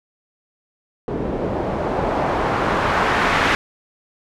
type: noise with low-pass filter sweep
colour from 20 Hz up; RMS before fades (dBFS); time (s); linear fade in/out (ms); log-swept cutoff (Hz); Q
white; -20; 1.08-3.55; 0; 390 to 1900; 1.1
effects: none